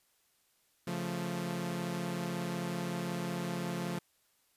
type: chord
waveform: sawtooth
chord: Db augmented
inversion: none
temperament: equal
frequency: 138.59 / 174.61 / 220 Hz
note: Db3 / F3 / A3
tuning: 0 / 0 / 0 cents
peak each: -38 / -32 / -37 dBFS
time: 0.87-3.99 s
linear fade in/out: 5 ms
effects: white hiss -72 dBFS RMS until 4.56 s + resampled to 32000 Hz